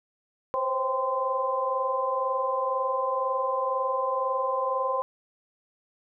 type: tone cluster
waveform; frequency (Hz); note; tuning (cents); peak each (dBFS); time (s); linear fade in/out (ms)
sine; 512 / 534 / 787 / 1032; C5 / C5 / G5 / C6; -38 / +35 / +7 / -24; -33 / -29 / -35 / -27; 0.54-5.02; 0
effects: none